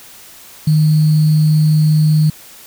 sine tone with sample-and-hold, 154.2 Hz, D#3, 15 cents flat, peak -8 dBFS, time 0.67-2.3 s, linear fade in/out 5 ms, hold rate 4410 Hz, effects white hiss -39 dBFS RMS until 2.66 s

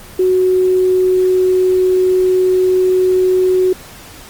sine tone with quantisation, 370 Hz, F#4, in tune, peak -9 dBFS, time 0.19-3.73 s, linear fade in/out 5 ms, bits 6, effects pink hiss -36 dBFS RMS until 4.29 s + Opus 24 kbps

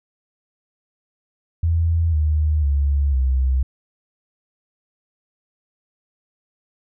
sine tone with pitch steps, 83 / 76.55 / 70.61 / 65.12 Hz, E2 / D#2 / C#2 / C2, +12 / -28 / +33 / -8 cents, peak -15 dBFS, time 1.63-3.63 s, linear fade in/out 5 ms, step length 500 ms, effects none

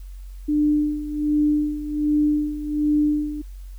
sine tone with tremolo, 298.4 Hz, D4, 28 cents sharp, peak -15 dBFS, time 0.48-3.42 s, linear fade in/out 10 ms, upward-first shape sine, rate 1.3 Hz, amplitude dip 75%, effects added 46 Hz sine -34 dBFS peak until 3.78 s + white hiss -58 dBFS RMS until 3.78 s

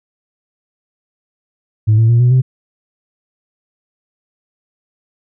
sine tone with pitch steps, 108 / 112.85 / 117.91 / 123.2 / 128.73 Hz, A2 / A2 / A#2 / B2 / C3, -32 / +44 / +20 / -4 / -28 cents, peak -5 dBFS, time 1.87-2.42 s, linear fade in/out 20 ms, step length 110 ms, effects tanh soft clip ceiling -5 dBFS

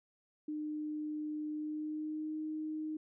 sine tone with pitch glide, 303.4 to 310 Hz, D#4 to D#4, -44 to -6 cents, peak -36 dBFS, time 0.48-2.97 s, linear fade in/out 5 ms, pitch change +38 cents, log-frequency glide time 1.52-2.37 s, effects none

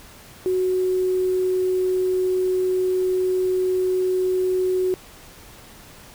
sine tone with quantisation, 370 Hz, F#4, in tune, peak -18 dBFS, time 0.46-4.94 s, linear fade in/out 0 ms, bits 7, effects pink hiss -45 dBFS RMS until 6.14 s

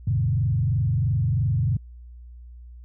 sine tone with frequency modulation, 117.3 Hz, A#2, 11 cents sharp, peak -19 dBFS, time 0.07-1.77 s, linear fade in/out 5 ms, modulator 23 Hz, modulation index 1.3, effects added 60 Hz sine -40 dBFS peak until 2.84 s

